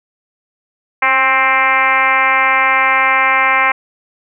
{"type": "tone with frequency modulation", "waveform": "sine", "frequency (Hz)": 1579, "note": "G6", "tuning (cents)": 12, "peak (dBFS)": -9, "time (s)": [1.02, 3.72], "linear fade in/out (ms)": 5, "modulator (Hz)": 261, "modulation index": 3.1, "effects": []}